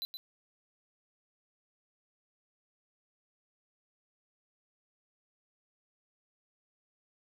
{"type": "tone with echo", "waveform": "square", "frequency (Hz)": 4005, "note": "B7", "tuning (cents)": 23, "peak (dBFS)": -35, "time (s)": [0.02, 0.05], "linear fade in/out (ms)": 0, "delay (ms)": 120, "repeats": 1, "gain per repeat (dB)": -6, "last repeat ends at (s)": 0.17, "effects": []}